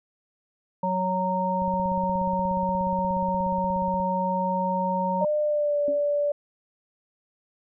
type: harmonic tone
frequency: 185 Hz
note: F#3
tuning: in tune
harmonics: 1 / 3 / 5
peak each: -28 / -29 / -25 dBFS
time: 0.83-5.25 s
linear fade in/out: 5 ms
type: click train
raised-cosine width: 5 ms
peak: -28 dBFS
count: 41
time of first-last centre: 1.62-4.001 s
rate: 16.8 Hz
type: tone with pitch glide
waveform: sine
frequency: 601 to 581.5 Hz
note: D5 to D5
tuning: +40 to -17 cents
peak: -21 dBFS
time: 5.21-6.32 s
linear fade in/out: 5 ms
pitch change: -57 cents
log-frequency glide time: 5.42-5.79 s
type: tone with exponential decay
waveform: sine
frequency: 280.4 Hz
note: C#4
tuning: 20 cents sharp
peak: -27 dBFS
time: 5.88-6.04 s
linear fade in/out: 1 ms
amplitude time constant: 33 ms
effects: none